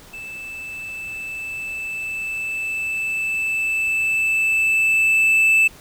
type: tone with level ramp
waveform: triangle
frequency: 2635 Hz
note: E7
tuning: 1 cent flat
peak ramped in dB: -30 to -10 dBFS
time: 0.13-5.68 s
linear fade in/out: 10 ms
effects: pink hiss -45 dBFS RMS until 5.8 s